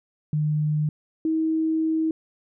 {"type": "tone pair in turn", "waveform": "sine", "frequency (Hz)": [151.5, 319.1], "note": ["D#3", "D#4"], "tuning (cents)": [-46, 44], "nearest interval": "octave + minor second", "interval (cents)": 1290, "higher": "second", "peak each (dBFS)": -20, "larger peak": "neither", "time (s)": [[0.33, 0.89], [1.25, 2.11]], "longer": "second", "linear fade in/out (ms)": 2, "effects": []}